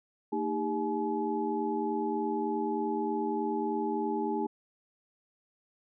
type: tone cluster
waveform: sine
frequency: 228.1 / 311.4 / 400.8 / 852 Hz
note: A#3 / D#4 / G4 / G#5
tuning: -37 / +2 / +38 / +44 cents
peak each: -35 / -34 / -33 / -34 dBFS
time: 0.32-4.47 s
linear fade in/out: 10 ms
effects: none